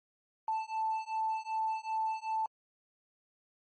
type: beating tone pair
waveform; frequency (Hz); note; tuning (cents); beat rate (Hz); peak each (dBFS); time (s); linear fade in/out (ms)
triangle; 880 / 882.6; A5 / A5; 0 / +5; 2.6; -31; 0.48-2.46; 2
effects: tanh soft clip ceiling -27 dBFS + MP3 32 kbps